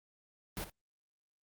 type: noise with echo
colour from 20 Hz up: pink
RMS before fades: -39 dBFS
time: 0.57-0.64 s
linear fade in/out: 0 ms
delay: 58 ms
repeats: 1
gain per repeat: -12 dB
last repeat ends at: 0.698 s
effects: Opus 32 kbps